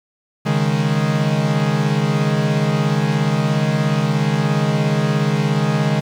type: chord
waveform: 45% pulse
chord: C# suspended second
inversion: none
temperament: equal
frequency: 138.59 / 155.56 / 207.7 Hz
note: C#3 / D#3 / G#3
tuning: 0 / 0 / 0 cents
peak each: -20 / -19 / -21 dBFS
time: 0.45-6.01 s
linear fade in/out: 20 ms
effects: low-pass 6000 Hz 12 dB/octave + 7-bit